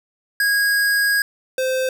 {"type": "tone pair in turn", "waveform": "square", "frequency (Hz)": [1644, 518.9], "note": ["G#6", "C5"], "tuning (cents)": [-18, -14], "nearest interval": "octave + minor sixth", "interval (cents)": 1996, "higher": "first", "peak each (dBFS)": [-16, -19], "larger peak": "first", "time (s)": [[0.4, 1.22], [1.58, 1.89]], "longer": "first", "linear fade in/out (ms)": 2, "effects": []}